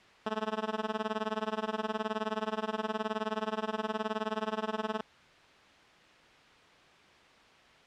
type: tone with tremolo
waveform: 10% pulse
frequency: 217.2 Hz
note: A3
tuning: 22 cents flat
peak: -20 dBFS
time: 0.26-5.01 s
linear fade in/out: 5 ms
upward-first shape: sine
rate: 19 Hz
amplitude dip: 95%
effects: white hiss -57 dBFS RMS until 7.86 s + low-pass 3000 Hz 12 dB/octave